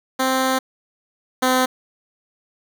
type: tone pair in turn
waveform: 10% pulse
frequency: 261.6 / 256.5 Hz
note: C4 / C4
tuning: 0 / -34 cents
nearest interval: unison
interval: 34 cents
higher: first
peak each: -9 / -7 dBFS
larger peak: second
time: 0.19-0.59 / 1.42-1.66 s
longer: first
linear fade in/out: 10 ms
effects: none